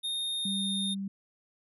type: tone with pitch glide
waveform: square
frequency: 3683 to 3658 Hz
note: A#7 to A#7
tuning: -22 to -33 cents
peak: -31 dBFS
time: 0.03-0.95 s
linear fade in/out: 20 ms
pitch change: -11 cents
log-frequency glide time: 0.35-0.64 s
type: tone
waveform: sine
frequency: 196 Hz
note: G3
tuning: in tune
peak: -32 dBFS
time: 0.45-1.08 s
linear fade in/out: 5 ms
effects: none